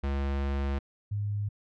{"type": "tone pair in turn", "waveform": ["square", "sine"], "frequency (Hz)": [69.3, 102.91], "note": ["C#2", "G#2"], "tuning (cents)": [0, -15], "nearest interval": "perfect fifth", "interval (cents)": 685, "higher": "second", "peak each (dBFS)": -28, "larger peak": "neither", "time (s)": [[0.03, 0.79], [1.11, 1.49]], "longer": "first", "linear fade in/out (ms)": 10, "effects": ["low-pass 3000 Hz 12 dB/octave"]}